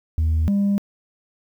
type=tone pair in turn; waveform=sine; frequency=79.6 / 200.6 Hz; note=D#2 / G3; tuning=+40 / +40 cents; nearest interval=octave + major third; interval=1600 cents; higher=second; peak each=-14 dBFS; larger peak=neither; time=0.18-0.48 / 0.48-0.78 s; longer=neither; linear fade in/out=0 ms; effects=tanh soft clip ceiling -15 dBFS + 9-bit